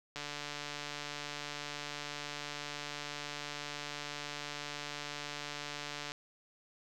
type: click train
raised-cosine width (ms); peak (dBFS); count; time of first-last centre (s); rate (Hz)
0.2; -23; 871; 0.16-6.119; 146
effects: none